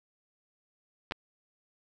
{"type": "clicks", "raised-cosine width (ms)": 0.3, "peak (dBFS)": -18, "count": 2, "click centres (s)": [1.111, 1.121], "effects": []}